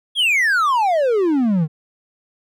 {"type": "exponential sweep", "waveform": "triangle", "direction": "down", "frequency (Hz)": [3400, 147], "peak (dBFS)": -12, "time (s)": [0.15, 1.68], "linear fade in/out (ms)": 50, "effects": []}